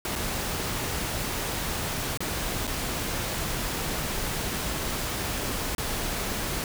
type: noise with dropouts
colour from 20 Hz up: pink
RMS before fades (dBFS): -30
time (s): 0.05-6.64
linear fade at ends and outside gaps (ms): 1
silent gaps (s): 0.155-0.159 / 2.174-2.205 / 2.67-2.676 / 5.75-5.781
effects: none